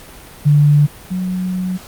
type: tone pair in turn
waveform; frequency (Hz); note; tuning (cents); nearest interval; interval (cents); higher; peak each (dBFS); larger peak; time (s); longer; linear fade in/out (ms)
sine; 146.83 / 184.03; D3 / F#3; 0 / -9; major third; 391; second; -7 / -17; first; 0.45-0.87 / 1.1-1.78; second; 20
effects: pink hiss -38 dBFS RMS until 1.87 s + Opus 48 kbps